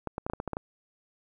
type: clicks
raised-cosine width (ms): 1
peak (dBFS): -18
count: 9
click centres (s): 0.073 / 0.181 / 0.265 / 0.299 / 0.335 / 0.401 / 0.477 / 0.533 / 0.569
effects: 10-bit